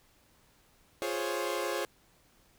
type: chord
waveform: sawtooth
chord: Db major seventh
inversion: first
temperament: equal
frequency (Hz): 349.2 / 415.3 / 523.3 / 554.4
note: F4 / Ab4 / C5 / Db5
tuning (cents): 0 / 0 / 0 / 0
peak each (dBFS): -33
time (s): 1.02-1.85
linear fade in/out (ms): 0
effects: pink hiss -65 dBFS RMS until 2.58 s